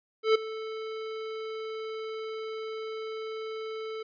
square tone with ADSR envelope, 439.8 Hz, A4, 1 cent flat, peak -18 dBFS, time 0.23-4.03 s, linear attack 120 ms, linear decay 9 ms, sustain -17 dB, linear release 7 ms, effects resampled to 11025 Hz

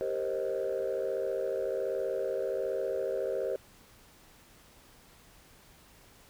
sine chord, C minor seventh, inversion second, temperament equal with one note detuned, 392 / 466.2 / 527.5 / 622.3 Hz, G4 / Bb4 / C5 / Eb5, 0 / 0 / +14 / 0 cents, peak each -34 / -35 / -32 / -36 dBFS, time 0.01-3.56 s, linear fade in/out 0 ms, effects tanh soft clip ceiling -24 dBFS + pink hiss -58 dBFS RMS until 6.29 s

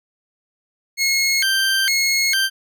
20% pulse tone with vibrato, 1844 Hz, A#6, 19 cents flat, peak -11 dBFS, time 0.97-2.5 s, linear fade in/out 50 ms, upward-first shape square, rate 1.1 Hz, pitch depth 280 cents each way, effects none

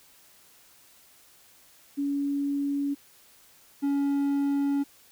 sine / triangle tone pair in turn, 282.5 / 281.2 Hz, C#4 / C#4, +33 / +25 cents, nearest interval unison, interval 8 cents, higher first, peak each -25 / -21 dBFS, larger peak second, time 1.97-2.95 / 3.82-4.84 s, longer second, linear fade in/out 20 ms, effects white hiss -57 dBFS RMS until 5.11 s

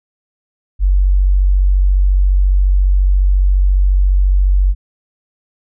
sine tone, 47.21 Hz, F#1, 36 cents sharp, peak -8 dBFS, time 0.79-4.75 s, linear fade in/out 50 ms, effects none

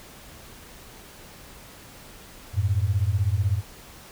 sine beating tone pair, 90.9 / 106.9 Hz, F#2 / A2, -30 / -49 cents, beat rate 16 Hz, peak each -23 dBFS, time 2.53-3.62 s, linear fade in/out 50 ms, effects pink hiss -46 dBFS RMS until 4.11 s

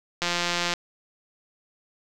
click train, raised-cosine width 0.2 ms, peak -8 dBFS, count 91, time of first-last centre 0.22-0.737 s, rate 174 Hz, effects none

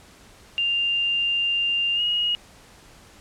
sine tone with pitch glide, 2794 to 2881 Hz, F7 to F#7, 0 to -47 cents, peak -20 dBFS, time 0.58-2.35 s, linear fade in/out 0 ms, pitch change +53 cents, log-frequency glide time 1.95-2.01 s, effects pink hiss -50 dBFS RMS until 3.2 s + low-pass 10000 Hz 12 dB/octave

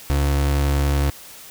35% pulse tone, 70.7 Hz, C#2, 35 cents sharp, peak -15 dBFS, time 0.1-1.1 s, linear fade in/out 0 ms, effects white hiss -41 dBFS RMS until 1.5 s

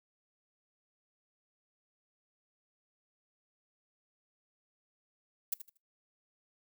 violet noise with echo, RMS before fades -32 dBFS, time 5.52-5.54 s, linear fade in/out 5 ms, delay 78 ms, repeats 3, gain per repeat -12 dB, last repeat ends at 5.774 s, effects noise-tail reverb RT60 0.2 s tail -21 dB re dry

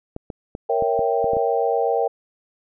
clicks, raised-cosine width 2 ms, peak -17 dBFS, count 8, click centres 0.164 / 0.302 / 0.551 / 0.823 / 0.992 / 1.243 / 1.334 / 1.368 s
sine chord, A# diminished seventh, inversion none, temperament equal, 466.2 / 554.4 / 659.3 / 784 Hz, A#4 / C#5 / E5 / G5, 0 / 0 / 0 / 0 cents, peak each -21 / -25 / -25 / -23 dBFS, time 0.69-2.08 s, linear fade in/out 10 ms
effects none

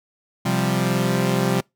sawtooth chord, C suspended fourth, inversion none, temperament equal, 130.81 / 174.61 / 196 Hz, C3 / F3 / G3, 0 / 0 / 0 cents, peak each -19 dBFS, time 0.45-1.61 s, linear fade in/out 10 ms, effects noise-tail reverb RT60 0.2 s tail -26 dB re dry

